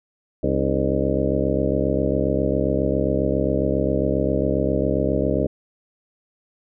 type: harmonic tone with a mistuned harmonic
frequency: 67.4 Hz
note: C#2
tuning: 48 cents flat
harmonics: 1 / 2 / 3 / 4 / 5 / 6 / 7 / 8 / 9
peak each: -27 / -27 / -27 / -27 / -27 / -27 / -27 / -27 / -27 dBFS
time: 0.43-5.47 s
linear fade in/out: 5 ms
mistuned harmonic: 5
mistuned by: -120 cents
effects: none